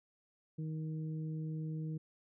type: harmonic tone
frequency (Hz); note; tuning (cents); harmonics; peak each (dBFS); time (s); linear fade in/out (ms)
157; D#3; +16; 1 / 2 / 3; -37 / -47 / -54; 0.58-1.98; 10
effects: none